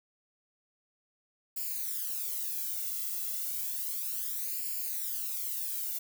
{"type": "noise with flanger", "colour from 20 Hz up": "violet", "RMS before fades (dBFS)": -35, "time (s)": [1.56, 5.99], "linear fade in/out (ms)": 10, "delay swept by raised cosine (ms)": [0.41, 1.51], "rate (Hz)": 0.32, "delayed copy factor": 0.95, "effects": []}